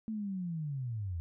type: linear sweep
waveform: sine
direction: down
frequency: 224 to 80.1 Hz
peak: -34 dBFS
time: 0.08-1.2 s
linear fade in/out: 0 ms
effects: none